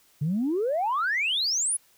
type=exponential sweep; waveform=sine; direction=up; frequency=138.5 to 10790 Hz; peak=-22 dBFS; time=0.21-1.77 s; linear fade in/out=10 ms; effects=tanh soft clip ceiling -19 dBFS + white hiss -61 dBFS RMS until 1.97 s